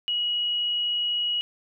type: tone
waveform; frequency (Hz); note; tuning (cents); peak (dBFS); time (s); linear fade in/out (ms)
sine; 2908; F#7; -31; -23; 0.08-1.41; 0
effects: none